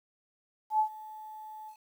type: tone with ADSR envelope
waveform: sine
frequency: 863 Hz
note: A5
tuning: 34 cents flat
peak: -21 dBFS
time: 0.7-1.77 s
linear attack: 93 ms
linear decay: 91 ms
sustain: -21 dB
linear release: 88 ms
effects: 10-bit